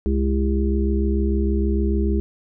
harmonic tone with a mistuned harmonic, 66.6 Hz, C2, 31 cents sharp, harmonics 1 / 3 / 5 / 6, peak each -19 / -24 / -26 / -27 dBFS, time 0.06-2.2 s, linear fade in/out 0 ms, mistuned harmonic 3, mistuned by +66 cents, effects none

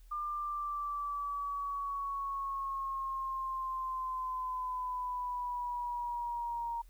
sine exponential sweep, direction down, 1200 to 933 Hz, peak -34 dBFS, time 0.11-6.82 s, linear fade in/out 10 ms, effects added 40 Hz sine -53 dBFS peak until 6.89 s + white hiss -70 dBFS RMS until 6.89 s

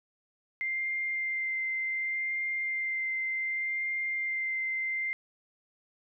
sine tone with vibrato, 2093 Hz, C7, in tune, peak -29 dBFS, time 0.61-5.13 s, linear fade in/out 0 ms, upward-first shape sine, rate 0.67 Hz, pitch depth 11 cents each way, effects none

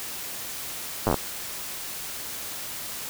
slowing click train, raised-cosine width 1 ms, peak -8 dBFS, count 7, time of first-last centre 1.07-1.143 s, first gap 9 ms, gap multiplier 1.12, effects white hiss -35 dBFS RMS until 3.09 s

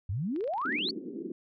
sine exponential sweep, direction up, 84.5 to 4660 Hz, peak -29 dBFS, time 0.09-0.91 s, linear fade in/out 5 ms
clicks, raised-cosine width 0.3 ms, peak -35 dBFS, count 11, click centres 0.362 / 0.408 / 0.441 / 0.477 / 0.537 / 0.581 / 0.616 / 0.659 / 0.725 / 0.786 / 0.887 s
white band-pass noise, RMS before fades -38 dBFS, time 0.65-1.32 s, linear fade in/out 2 ms, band 200 to 380 Hz, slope 48 dB/octave
effects none

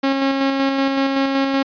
sawtooth tone with tremolo, 272 Hz, C#4, 33 cents flat, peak -11 dBFS, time 0.03-1.63 s, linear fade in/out 10 ms, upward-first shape square, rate 5.3 Hz, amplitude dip 30%, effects resampled to 11025 Hz

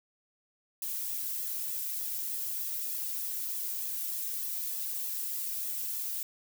violet noise with flanger, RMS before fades -35 dBFS, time 0.82-6.23 s, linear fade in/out 2 ms, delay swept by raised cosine 1.3 to 2.3 ms, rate 3.3 Hz, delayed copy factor -0.65, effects none

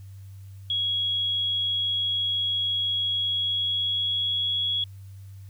sine tone with pitch glide, 3322 to 3345 Hz, G#7 to G#7, 0 to +12 cents, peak -23 dBFS, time 0.7-4.84 s, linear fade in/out 2 ms, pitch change +12 cents, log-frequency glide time 3.1-4.54 s, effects added 97 Hz sine -40 dBFS peak until 5.49 s + white hiss -62 dBFS RMS until 5.49 s

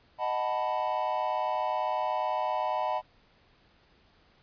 triangle chord, B dominant seventh, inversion first, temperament equal, 622.3 / 740 / 880 / 987.8 Hz, D#5 / F#5 / A5 / B5, 0 / 0 / 0 / 0 cents, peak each -31 dBFS, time 0.18-3.02 s, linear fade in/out 50 ms, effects pink hiss -63 dBFS RMS until 4.42 s + resampled to 11025 Hz

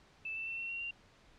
sine tone with pitch steps, 2637 / 2663 / 2689 / 2716 / 2743 / 2770 Hz, E7 / E7 / E7 / F7 / F7 / F7, 0 / +17 / +34 / -49 / -32 / -15 cents, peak -37 dBFS, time 0.25-0.91 s, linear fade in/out 5 ms, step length 110 ms, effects pink hiss -63 dBFS RMS until 1.38 s + low-pass 5000 Hz 12 dB/octave

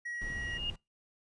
triangle tone, 1909 Hz, A#6, 41 cents sharp, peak -35 dBFS, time 0.05-0.58 s, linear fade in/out 10 ms
sine tone with exponential growth, 2842 Hz, F7, 30 cents sharp, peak -31 dBFS, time 0.14-0.7 s, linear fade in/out 1 ms, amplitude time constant 120 ms
brown noise, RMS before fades -42 dBFS, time 0.21-0.76 s, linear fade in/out 5 ms
effects noise-tail reverb RT60 0.2 s tail -21 dB re dry + resampled to 22050 Hz

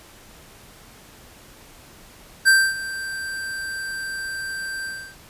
square tone with ADSR envelope, 1568 Hz, G6, in tune, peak -11 dBFS, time 2.45-5.16 s, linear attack 30 ms, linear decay 260 ms, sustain -17 dB, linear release 310 ms, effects pink hiss -47 dBFS RMS until 5.29 s + resampled to 32000 Hz

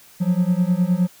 triangle beating tone pair, 174.7 / 184.4 Hz, F3 / F#3, +1 / -6 cents, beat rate 9.7 Hz, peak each -17 dBFS, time 0.2-1.08 s, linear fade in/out 20 ms, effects white hiss -49 dBFS RMS until 1.2 s

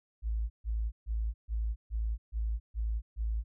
sine tone bursts, 55 Hz, A1, in tune, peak -29 dBFS, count 8, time 0.22-3.44 s, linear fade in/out 50 ms, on 280 ms, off 140 ms, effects none

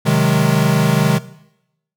square chord, Ab dominant seventh, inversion first, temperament equal, 130.81 / 155.56 / 185 / 207.7 Hz, C3 / Eb3 / Gb3 / Ab3, 0 / 0 / 0 / 0 cents, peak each -18 / -16 / -21 / -19 dBFS, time 0.05-1.19 s, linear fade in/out 20 ms, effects noise-tail reverb RT60 0.8 s tail -17 dB re dry

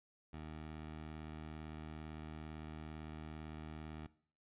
15% pulse tone, 77.78 Hz, D#2, in tune, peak -40 dBFS, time 0.33-4.07 s, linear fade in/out 5 ms, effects noise-tail reverb RT60 0.5 s tail -18 dB re dry + resampled to 8000 Hz

